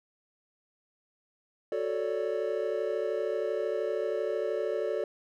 triangle chord, D major seventh, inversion first, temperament equal, 370 / 440 / 554.4 / 587.3 Hz, F#4 / A4 / C#5 / D5, 0 / 0 / 0 / 0 cents, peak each -33 / -30 / -34 / -32 dBFS, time 1.72-5.04 s, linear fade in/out 2 ms, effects none

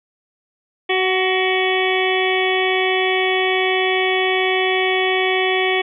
harmonic tone with a mistuned harmonic, 375.1 Hz, F#4, 24 cents sharp, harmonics 1 / 2 / 3 / 5 / 6 / 7 / 8 / 9, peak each -19 / -23 / -29 / -24 / -22 / -30 / -28 / -27 dBFS, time 0.89-5.82 s, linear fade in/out 10 ms, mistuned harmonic 2, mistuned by -15 cents, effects none

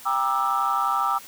sine chord, E half-diminished seventh, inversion first, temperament just, 791.1 / 949.3 / 1186.7 / 1318.5 Hz, G5 / Bb5 / D6 / E6, +16 / +31 / +18 / 0 cents, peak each -26 / -28 / -24 / -24 dBFS, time 0.05-1.19 s, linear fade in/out 20 ms, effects tanh soft clip ceiling -13 dBFS + white hiss -44 dBFS RMS until 1.27 s

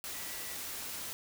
sine tone in noise, 1953 Hz, B6, 20 cents flat, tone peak -51 dBFS, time 0.14-0.55 s, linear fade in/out 0 ms, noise white, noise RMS -41 dBFS, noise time 0.04-1.13 s, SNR -13 dB, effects none

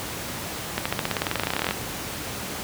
accelerating click train, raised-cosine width 0.3 ms, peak -7 dBFS, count 23, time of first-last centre 0.78-1.71 s, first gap 75 ms, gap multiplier 0.94, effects pink hiss -32 dBFS RMS until 2.63 s + high-pass 80 Hz 12 dB/octave

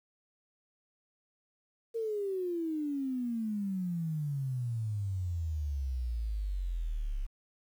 sine exponential sweep, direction down, 464 to 33.07 Hz, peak -31 dBFS, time 1.94-7.27 s, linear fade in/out 20 ms, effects 10-bit

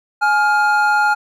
triangle tone pair together, 839.3 / 1406 Hz, G#5 / F6, +18 / +11 cents, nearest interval major sixth, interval 893 cents, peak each -13 dBFS, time 0.21-1.15 s, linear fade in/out 20 ms, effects none

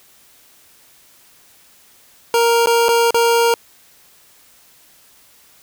25% pulse tone with dropouts, 466.6 Hz, A#4, 2 cents sharp, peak -8 dBFS, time 2.34-3.54 s, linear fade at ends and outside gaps 1 ms, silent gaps 2.66-2.671 / 2.884-2.889 / 3.107-3.144 s, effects white hiss -50 dBFS RMS until 5.62 s

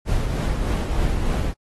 brown noise with tremolo, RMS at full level -20 dBFS, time 0.05-1.54 s, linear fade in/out 50 ms, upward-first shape triangle, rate 3.3 Hz, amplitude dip 40%, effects AAC 32 kbps

